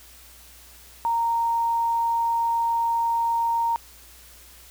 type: tone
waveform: sine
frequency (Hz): 927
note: A#5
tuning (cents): -10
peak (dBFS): -20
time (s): 1.05-3.76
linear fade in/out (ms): 0
effects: added 60 Hz sine -52 dBFS peak until 4.7 s + white hiss -49 dBFS RMS until 4.7 s